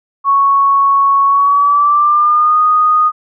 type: tone with pitch glide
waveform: sine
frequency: 1108.7 to 1237.3 Hz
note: C#6 to D#6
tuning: 0 to -10 cents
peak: -7 dBFS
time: 0.24-3.12 s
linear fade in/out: 50 ms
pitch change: +190 cents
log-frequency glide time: 1.26-2.6 s
effects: none